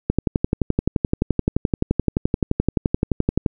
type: click train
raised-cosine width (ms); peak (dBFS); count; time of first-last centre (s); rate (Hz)
3; -4; 40; 0.1-3.462; 11.6
effects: none